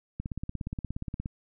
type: click train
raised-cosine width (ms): 5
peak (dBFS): -21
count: 19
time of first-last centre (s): 0.2-1.259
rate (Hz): 17
effects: none